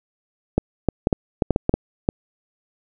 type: clicks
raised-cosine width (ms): 2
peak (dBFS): -3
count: 10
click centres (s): 0.58 / 0.887 / 1.071 / 1.128 / 1.422 / 1.507 / 1.561 / 1.694 / 1.74 / 2.089
effects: none